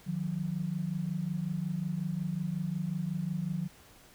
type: tone pair together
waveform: sine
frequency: 155 / 180.49 Hz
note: D#3 / F#3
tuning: -6 / -43 cents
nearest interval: minor third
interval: 263 cents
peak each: -34 / -33 dBFS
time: 0.06-3.68 s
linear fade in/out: 20 ms
effects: pink hiss -57 dBFS RMS until 4.14 s